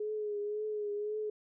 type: tone with vibrato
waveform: sine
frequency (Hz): 419.9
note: G#4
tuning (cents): +19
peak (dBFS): -33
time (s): 0-1.3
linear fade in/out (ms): 5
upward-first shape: triangle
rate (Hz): 1.9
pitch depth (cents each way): 45
effects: none